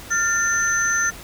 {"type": "tone cluster", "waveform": "sine", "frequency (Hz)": [1399, 1789, 6140], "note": ["F6", "A6", "G8"], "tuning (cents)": [3, 28, -37], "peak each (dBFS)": -22, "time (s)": [0.1, 1.11], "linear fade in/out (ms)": 20, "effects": ["pink hiss -39 dBFS RMS until 1.23 s"]}